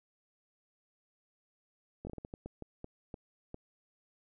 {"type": "slowing click train", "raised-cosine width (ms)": 2, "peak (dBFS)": -29, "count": 12, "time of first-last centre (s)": [2.05, 3.544], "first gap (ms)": 20, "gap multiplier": 1.35, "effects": []}